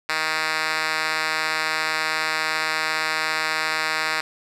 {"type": "tone with band-pass filter", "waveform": "5% pulse", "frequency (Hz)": 157.3, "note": "D#3", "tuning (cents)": 19, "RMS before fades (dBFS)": -24, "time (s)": [0.09, 4.21], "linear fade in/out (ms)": 2, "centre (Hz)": 2900, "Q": 1, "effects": []}